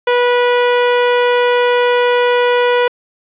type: tone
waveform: sawtooth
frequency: 488.5 Hz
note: B4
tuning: 19 cents flat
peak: -6 dBFS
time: 0.07-2.88 s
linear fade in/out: 5 ms
effects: resampled to 8000 Hz + 7-bit